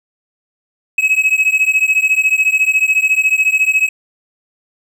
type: beating tone pair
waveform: triangle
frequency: 2553 / 2567 Hz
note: D#7 / E7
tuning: +44 / -47 cents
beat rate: 14 Hz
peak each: -12 dBFS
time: 0.98-3.89 s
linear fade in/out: 5 ms
effects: none